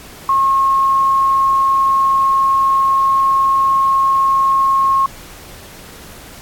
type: tone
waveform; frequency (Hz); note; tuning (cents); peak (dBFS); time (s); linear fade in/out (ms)
sine; 1082; C#6; -42; -10; 0.29-5.06; 2
effects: pink hiss -37 dBFS RMS until 6.41 s + AAC 64 kbps